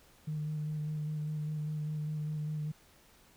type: tone with vibrato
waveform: sine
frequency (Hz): 152.3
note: D#3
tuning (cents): -37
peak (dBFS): -32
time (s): 0.27-2.72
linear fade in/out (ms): 10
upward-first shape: square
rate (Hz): 5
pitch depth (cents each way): 15
effects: tanh soft clip ceiling -29 dBFS + pink hiss -62 dBFS RMS until 3.36 s